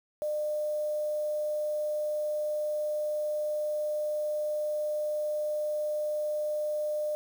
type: tone with quantisation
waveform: sine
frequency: 603 Hz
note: D5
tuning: 46 cents sharp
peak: -28 dBFS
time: 0.22-7.15 s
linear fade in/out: 0 ms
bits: 8
effects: none